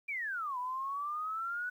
sine exponential two-way sweep, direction down then up, 2400 to 980 to 1491 Hz, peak -34 dBFS, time 0.08-1.7 s, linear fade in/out 10 ms, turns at 0.58 s, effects 11-bit

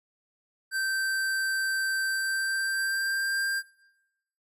square tone with pitch glide, 1558 to 1589.8 Hz, G6 to G6, -11 to +24 cents, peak -27 dBFS, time 0.71-3.63 s, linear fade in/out 50 ms, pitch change +35 cents, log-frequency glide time 2.04-3.47 s, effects noise-tail reverb RT60 0.9 s tail -21 dB re dry + resampled to 32000 Hz

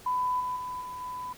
sine tone with level steps, 1000 Hz, B5, 21 cents sharp, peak -25 / -29 / -33 / -36 / -34 dBFS, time 0.06-1.33 s, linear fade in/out 5 ms, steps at 0.4 / 0.56 / 0.81 / 1.01 s, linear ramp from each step 5 ms, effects pink hiss -51 dBFS RMS until 1.37 s

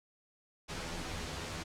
pink noise with comb filter, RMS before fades -40 dBFS, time 0.68-1.64 s, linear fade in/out 20 ms, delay 12 ms, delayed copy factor +1, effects low-pass 7000 Hz 12 dB/octave

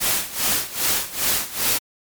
white noise with tremolo, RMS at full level -19 dBFS, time 0-1.79 s, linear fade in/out 20 ms, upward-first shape sine, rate 2.5 Hz, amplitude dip 85%, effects MP3 96 kbps

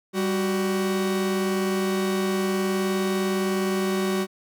45% pulse tone pair together, 196 / 372.5 Hz, G3 / F#4, 0 / +12 cents, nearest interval major seventh, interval 1112 cents, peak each -25 dBFS, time 0.13-4.27 s, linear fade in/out 50 ms, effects none

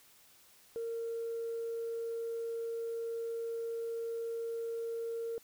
sine tone, 460.5 Hz, A#4, 21 cents flat, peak -34 dBFS, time 0.76-5.38 s, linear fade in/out 0 ms, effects tanh soft clip ceiling -31 dBFS + white hiss -62 dBFS RMS until 5.43 s

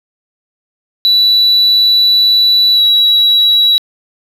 sine tone with pitch glide, 3951 to 3897 Hz, B7 to B7, 0 to -24 cents, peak -4 dBFS, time 1.05-3.78 s, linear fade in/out 0 ms, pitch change -24 cents, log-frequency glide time 2.73-2.82 s, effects tanh soft clip ceiling -4 dBFS + 7-bit

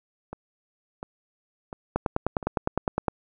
two click trains, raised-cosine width 1 ms, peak -9 / -21 dBFS, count 12 / 4, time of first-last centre 1.96-3.082 / 0.33-2.428 s, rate 9.8 / 1.43 Hz, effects none

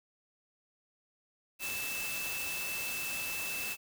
sine tone in noise, 2637 Hz, E7, in tune, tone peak -37 dBFS, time 1.59-3.77 s, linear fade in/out 50 ms, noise white, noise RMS -39 dBFS, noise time 1.59-3.77 s, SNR -1 dB, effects none

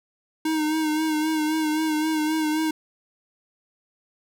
square tone with vibrato, 311.1 Hz, D#4, in tune, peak -22 dBFS, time 0.45-2.71 s, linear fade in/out 5 ms, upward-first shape sine, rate 3.8 Hz, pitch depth 37 cents each way, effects none

